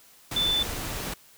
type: tone in noise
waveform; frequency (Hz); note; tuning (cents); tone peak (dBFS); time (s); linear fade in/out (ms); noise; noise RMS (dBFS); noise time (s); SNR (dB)
sine; 3518; A7; -1; -22; 0.36-0.63; 5; pink; -33; 0.31-1.14; +8
effects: white hiss -55 dBFS RMS until 1.37 s